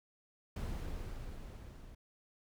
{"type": "noise with level ramp", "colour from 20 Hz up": "brown", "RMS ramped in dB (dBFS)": [-38, -52], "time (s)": [0.56, 1.95], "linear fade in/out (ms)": 5, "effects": []}